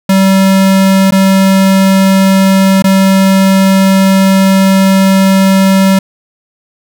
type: tone with dropouts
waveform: square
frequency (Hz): 192.5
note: G3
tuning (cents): -31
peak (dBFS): -5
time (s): 0.09-5.99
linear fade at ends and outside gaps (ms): 5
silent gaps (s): 1.109-1.121 / 2.823-2.841
effects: none